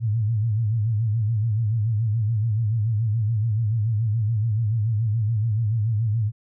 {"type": "tone with vibrato", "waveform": "sine", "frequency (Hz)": 110, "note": "A2", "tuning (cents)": 0, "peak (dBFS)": -19, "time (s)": [0, 6.32], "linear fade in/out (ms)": 50, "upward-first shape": "sine", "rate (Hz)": 7, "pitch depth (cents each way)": 120, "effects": []}